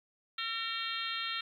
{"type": "harmonic tone with a mistuned harmonic", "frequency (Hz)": 458.1, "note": "A#4", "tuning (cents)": -30, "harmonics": [3, 4, 5, 6, 7, 8, 9], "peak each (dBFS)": [-40, -42, -44, -43, -40, -41, -43], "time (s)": [0.38, 1.41], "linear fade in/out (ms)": 5, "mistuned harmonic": 3, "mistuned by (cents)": -28, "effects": ["11-bit"]}